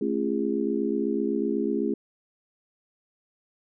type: harmonic tone with a mistuned harmonic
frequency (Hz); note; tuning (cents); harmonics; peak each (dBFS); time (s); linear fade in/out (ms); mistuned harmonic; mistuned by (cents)
68; C#2; -33; 3 / 4 / 5 / 6; -29 / -29 / -29 / -29; 0.01-1.94; 5; 3; +110
effects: none